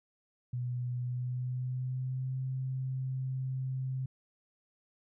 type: tone with pitch glide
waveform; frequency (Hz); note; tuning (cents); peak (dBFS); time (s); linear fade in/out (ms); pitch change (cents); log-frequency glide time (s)
sine; 123.47 to 130.81; B2 to C3; 0 to 0; -32; 0.53-4.06; 5; +100; 1-2.39
effects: none